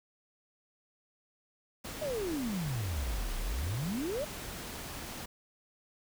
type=noise; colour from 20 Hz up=pink; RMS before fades=-42 dBFS; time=1.84-5.26 s; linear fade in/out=10 ms
type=exponential two-way sweep; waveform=sine; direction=down then up; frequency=640 to 31.16 to 640 Hz; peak=-32 dBFS; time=2.01-4.25 s; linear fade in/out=10 ms; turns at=3.37 s
effects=none